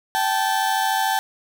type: tone pair together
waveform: 35% pulse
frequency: 777.3 / 871 Hz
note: G5 / A5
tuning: -15 / -18 cents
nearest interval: major second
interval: 197 cents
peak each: -20 dBFS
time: 0.15-1.19 s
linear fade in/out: 0 ms
effects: none